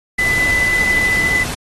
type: tone in noise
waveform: sine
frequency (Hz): 2003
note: B6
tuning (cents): +24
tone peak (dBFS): -13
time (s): 0.18-1.44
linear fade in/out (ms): 10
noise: pink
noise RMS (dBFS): -24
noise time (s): 0.18-1.55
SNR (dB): +8
effects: AAC 32 kbps